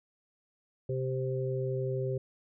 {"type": "harmonic tone", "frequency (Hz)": 130.4, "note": "C3", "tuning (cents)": -5, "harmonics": [1, 3, 4], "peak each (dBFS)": [-32, -34, -37], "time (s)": [0.89, 2.18], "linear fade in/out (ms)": 5, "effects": []}